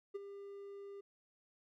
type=tone with ADSR envelope; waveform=triangle; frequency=399.7 Hz; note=G4; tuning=34 cents sharp; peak=-35 dBFS; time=0.14-1.01 s; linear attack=16 ms; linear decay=20 ms; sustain=-10 dB; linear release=9 ms; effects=none